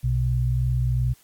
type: tone pair together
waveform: sine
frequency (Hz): 61.74 / 124.45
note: B1 / B2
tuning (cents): 0 / +14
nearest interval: octave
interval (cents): 1214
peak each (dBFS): -24 / -21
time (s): 0.03-1.14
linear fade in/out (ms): 20
effects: white hiss -57 dBFS RMS until 1.23 s + AAC 64 kbps